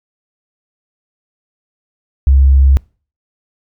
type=tone; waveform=sine; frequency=67.8 Hz; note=C#2; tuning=38 cents flat; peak=-4 dBFS; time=2.27-2.77 s; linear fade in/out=0 ms; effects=noise-tail reverb RT60 0.4 s tail -26 dB re dry + tanh soft clip ceiling 0 dBFS